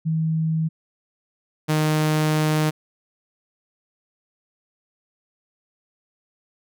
sine / sawtooth tone pair in turn, 160 / 154.33 Hz, D#3 / D#3, +49 / -14 cents, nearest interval minor second, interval 63 cents, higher first, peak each -19 / -14 dBFS, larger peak second, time 0.05-0.69 / 1.68-2.71 s, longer second, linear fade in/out 20 ms, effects none

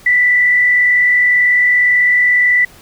sine tone with frequency modulation, 1975.5 Hz, B6, in tune, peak -8 dBFS, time 0.06-2.65 s, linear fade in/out 5 ms, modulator 41.9 Hz, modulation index 0.61, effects pink hiss -42 dBFS RMS until 2.81 s

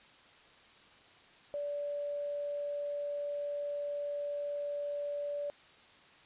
sine tone with quantisation, 579 Hz, D5, 25 cents flat, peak -34 dBFS, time 1.54-5.5 s, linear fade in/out 0 ms, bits 9, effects white hiss -59 dBFS RMS until 6.25 s + resampled to 8000 Hz

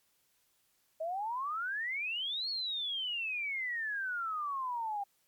sine exponential two-way sweep, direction up then down, 622.3 to 4406 to 789 Hz, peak -33 dBFS, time 1-5.04 s, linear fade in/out 10 ms, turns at 2.49 s, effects white hiss -73 dBFS RMS until 5.27 s + MP3 96 kbps

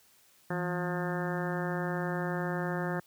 harmonic tone with a mistuned harmonic, 178.4 Hz, F3, 37 cents sharp, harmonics 1 / 2 / 3 / 4 / 5 / 6 / 7 / 8 / 9 / 10, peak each -33 / -37 / -39 / -41 / -43 / -46 / -44 / -45 / -42 / -43 dBFS, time 0.5-3 s, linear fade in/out 5 ms, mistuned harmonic 1, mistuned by -110 cents, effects white hiss -63 dBFS RMS until 3.06 s + high-pass 60 Hz 12 dB/octave

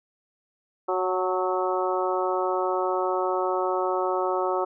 harmonic tone with a mistuned harmonic, 185 Hz, F#3, in tune, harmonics 2 / 3 / 4 / 5 / 6 / 7, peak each -27 / -29 / -30 / -31 / -32 / -32 dBFS, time 0.88-4.65 s, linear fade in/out 10 ms, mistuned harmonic 5, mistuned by -38 cents, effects none

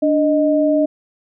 sine tone pair together, 293.5 / 620 Hz, D4 / D#5, -1 / -6 cents, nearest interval octave + minor second, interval 1295 cents, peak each -15 dBFS, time 0.02-0.86 s, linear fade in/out 10 ms, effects none

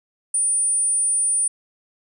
sine tone, 9300 Hz, D9, 18 cents flat, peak -17 dBFS, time 0.34-1.48 s, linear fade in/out 5 ms, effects none

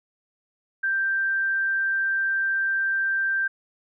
sine tone, 1573 Hz, G6, 6 cents sharp, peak -21 dBFS, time 0.83-3.48 s, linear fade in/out 10 ms, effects none

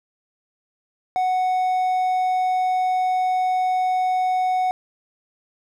triangle tone, 740 Hz, F#5, in tune, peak -16 dBFS, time 1.16-4.71 s, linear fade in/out 0 ms, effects none

